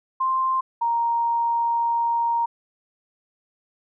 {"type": "tone pair in turn", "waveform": "sine", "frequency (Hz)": [1048, 933.7], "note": ["C6", "A#5"], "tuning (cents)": [2, 3], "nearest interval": "major second", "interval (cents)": 199, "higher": "first", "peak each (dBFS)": -19, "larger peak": "neither", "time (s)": [[0.2, 0.61], [0.81, 2.46]], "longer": "second", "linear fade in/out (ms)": 10, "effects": []}